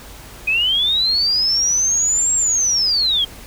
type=linear two-way sweep; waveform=sine; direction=up then down; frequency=2474 to 7600 to 3157 Hz; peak=-14 dBFS; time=0.47-3.25 s; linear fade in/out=10 ms; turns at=2.34 s; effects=added 50 Hz sine -40 dBFS peak until 3.46 s + pink hiss -39 dBFS RMS until 3.46 s